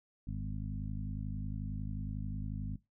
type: harmonic tone with a mistuned harmonic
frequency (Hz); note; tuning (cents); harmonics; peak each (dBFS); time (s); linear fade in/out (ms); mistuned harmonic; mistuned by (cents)
51.1; G#1; -27; 1 / 2 / 3 / 4 / 5; -39 / -41 / -43 / -45 / -48; 0.27-2.76; 5; 1; -110
effects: noise-tail reverb RT60 0.2 s tail -19 dB re dry